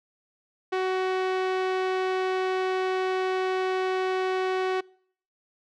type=tone; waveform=sawtooth; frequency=374 Hz; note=F#4; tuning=19 cents sharp; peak=-20 dBFS; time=0.72-4.81 s; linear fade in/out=10 ms; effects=noise-tail reverb RT60 0.6 s tail -25 dB re dry + low-pass 3000 Hz 12 dB/octave